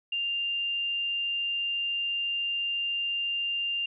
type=tone; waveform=sine; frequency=2794 Hz; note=F7; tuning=in tune; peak=-27 dBFS; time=0.12-3.86 s; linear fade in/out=5 ms; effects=none